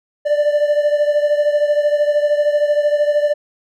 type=beating tone pair; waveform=triangle; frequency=587.3 / 600.3 Hz; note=D5 / D5; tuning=0 / +38 cents; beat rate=13 Hz; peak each=-12 / -17 dBFS; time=0.25-3.34 s; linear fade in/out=20 ms; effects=none